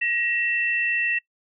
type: tone pair together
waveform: sine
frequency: 1898 / 2684 Hz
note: A#6 / E7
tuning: +31 / +31 cents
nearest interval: tritone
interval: 600 cents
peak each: -24 dBFS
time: 0.01-1.19 s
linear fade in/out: 10 ms
effects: noise-tail reverb RT60 0.1 s tail -22 dB re dry